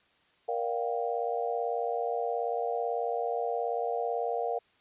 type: chord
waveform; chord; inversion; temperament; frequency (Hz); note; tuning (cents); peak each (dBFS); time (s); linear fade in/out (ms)
sine; G minor seventh; first; just; 470.4 / 588 / 705.6 / 784; Bb4 / D5 / F5 / G5; +16 / +2 / +18 / 0; -32 / -38 / -32 / -37; 0.48-4.59; 10
effects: white hiss -66 dBFS RMS until 4.8 s + resampled to 8000 Hz